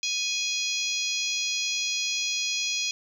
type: harmonic tone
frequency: 830.6 Hz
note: G#5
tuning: in tune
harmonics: 3 / 4 / 5 / 6 / 7 / 8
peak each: -31 / -32 / -33 / -34 / -34 / -35 dBFS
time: 0.03-2.91 s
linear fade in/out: 2 ms
effects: 9-bit